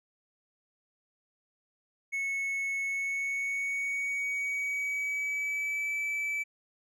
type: tone with pitch glide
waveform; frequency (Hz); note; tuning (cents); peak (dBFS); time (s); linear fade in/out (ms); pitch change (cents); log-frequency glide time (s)
triangle; 2200 to 2309; C#7 to D7; -14 to -30; -28; 2.12-6.44; 20; +84; 2.85-5.93
effects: none